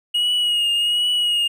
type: tone with vibrato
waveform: triangle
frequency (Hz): 2886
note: F#7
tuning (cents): -44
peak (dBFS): -15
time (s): 0.14-1.48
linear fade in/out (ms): 10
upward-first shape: triangle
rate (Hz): 1.3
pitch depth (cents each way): 40
effects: none